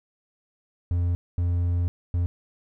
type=tone bursts at uneven times; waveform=triangle; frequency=87.31 Hz; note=F2; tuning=in tune; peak=-19 dBFS; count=3; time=0.91-1.15 / 1.38-1.88 / 2.14-2.26 s; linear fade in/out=0 ms; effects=none